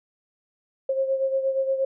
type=beating tone pair; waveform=sine; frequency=534 / 542.5 Hz; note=C5 / C#5; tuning=+35 / -37 cents; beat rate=8.5 Hz; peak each=-22 / -29 dBFS; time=0.89-1.85 s; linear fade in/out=5 ms; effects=none